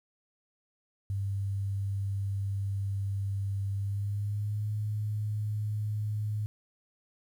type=tone with pitch glide; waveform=sine; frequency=98.8 to 105.89 Hz; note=G2 to G#2; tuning=+14 to +34 cents; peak=-29 dBFS; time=1.1-6.46 s; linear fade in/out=0 ms; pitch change=+120 cents; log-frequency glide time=3.72-4.71 s; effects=10-bit